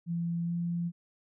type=tone with pitch glide; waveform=sine; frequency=169.8 to 171.67 Hz; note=F3 to F3; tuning=-48 to -29 cents; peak=-29 dBFS; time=0.06-0.92 s; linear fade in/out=50 ms; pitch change=+19 cents; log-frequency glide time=0.45-0.52 s; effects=none